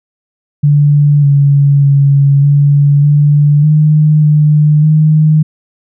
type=tone with pitch steps; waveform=sine; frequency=145.8 / 141.5 / 140.2 / 143.3 / 146.4 / 152.6 / 150.5 / 154.6 Hz; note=D3 / C#3 / C#3 / D3 / D3 / D#3 / D3 / D#3; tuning=-12 / +36 / +20 / -42 / -5 / -33 / +43 / -11 cents; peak=-4 dBFS; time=0.63-5.43 s; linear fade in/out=10 ms; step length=600 ms; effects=none